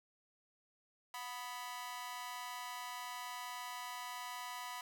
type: tone with amplitude modulation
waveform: sawtooth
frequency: 987.8 Hz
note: B5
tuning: in tune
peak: -35 dBFS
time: 1.14-4.81 s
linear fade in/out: 2 ms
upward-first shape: sine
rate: 259 Hz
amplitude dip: 100%
effects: none